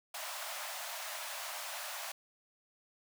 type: high-pass noise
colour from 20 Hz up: pink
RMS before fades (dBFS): -42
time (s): 0.14-2.12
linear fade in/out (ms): 5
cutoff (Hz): 580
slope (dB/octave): 96
effects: none